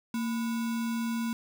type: tone with sample-and-hold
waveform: sine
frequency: 230 Hz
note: A#3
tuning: 23 cents flat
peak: -28 dBFS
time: 0.14-1.33 s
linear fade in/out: 2 ms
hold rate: 1225 Hz
effects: none